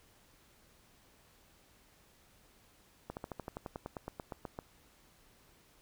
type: slowing click train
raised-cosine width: 1 ms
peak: -26 dBFS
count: 16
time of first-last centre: 3.1-4.589 s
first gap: 69 ms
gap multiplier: 1.05
effects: pink hiss -65 dBFS RMS until 5.81 s